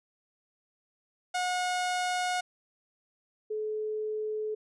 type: tone pair in turn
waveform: sawtooth / sine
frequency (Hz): 725 / 429.6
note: F#5 / A4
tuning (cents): -35 / -41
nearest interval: major sixth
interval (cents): 906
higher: first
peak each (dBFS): -24 / -30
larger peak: first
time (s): 1.34-2.41 / 3.5-4.55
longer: first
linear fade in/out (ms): 10
effects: resampled to 22050 Hz